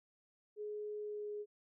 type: tone with pitch glide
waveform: sine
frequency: 420.2 to 416.8 Hz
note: G#4 to G#4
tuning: +20 to +6 cents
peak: -40 dBFS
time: 0.56-1.46 s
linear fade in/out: 50 ms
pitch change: -14 cents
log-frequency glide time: 0.99-1.3 s
effects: none